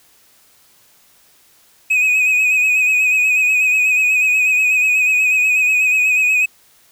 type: tone with vibrato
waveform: triangle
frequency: 2516 Hz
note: D#7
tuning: 19 cents sharp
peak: -10 dBFS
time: 1.9-6.46 s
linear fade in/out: 10 ms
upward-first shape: sine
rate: 8.2 Hz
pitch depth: 40 cents each way
effects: white hiss -52 dBFS RMS until 6.91 s